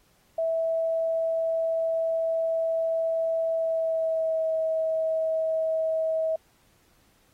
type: tone with pitch glide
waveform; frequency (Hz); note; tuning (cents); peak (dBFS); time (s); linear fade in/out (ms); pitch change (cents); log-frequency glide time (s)
sine; 654 to 642; E5 to E5; -14 to -46; -23; 0.38-6.36; 5; -32; 3.52-4.51
effects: pink hiss -64 dBFS RMS until 7.33 s + AAC 48 kbps